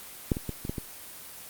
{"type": "clicks", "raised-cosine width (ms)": 3, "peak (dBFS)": [-10, -19, -18, -22, -16, -19], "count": 6, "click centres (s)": [0.318, 0.369, 0.493, 0.651, 0.695, 0.782], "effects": ["white hiss -44 dBFS RMS until 1.49 s", "Opus 24 kbps"]}